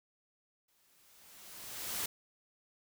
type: noise with exponential growth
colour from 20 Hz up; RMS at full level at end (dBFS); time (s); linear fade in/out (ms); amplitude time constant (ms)
white; -35; 0.68-2.06; 5; 300
effects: none